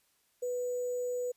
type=tone with sample-and-hold; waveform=sine; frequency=493.9 Hz; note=B4; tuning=in tune; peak=-31 dBFS; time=0.42-1.32 s; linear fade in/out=10 ms; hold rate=7350 Hz; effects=white hiss -72 dBFS RMS until 1.36 s + resampled to 32000 Hz

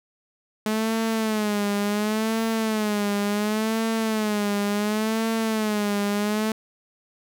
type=tone with vibrato; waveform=sawtooth; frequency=213.8 Hz; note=A3; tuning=49 cents flat; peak=-18 dBFS; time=0.66-6.52 s; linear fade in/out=2 ms; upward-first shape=sine; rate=0.7 Hz; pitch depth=89 cents each way; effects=none

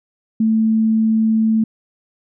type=tone; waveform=sine; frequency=221.1 Hz; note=A3; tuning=9 cents sharp; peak=-12 dBFS; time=0.4-1.64 s; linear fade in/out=5 ms; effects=none

